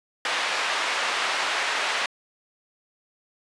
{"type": "band-pass noise", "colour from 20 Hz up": "white", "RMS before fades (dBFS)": -26, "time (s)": [0.25, 2.06], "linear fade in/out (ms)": 2, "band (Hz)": [660, 2600], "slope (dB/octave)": 12, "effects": ["resampled to 22050 Hz"]}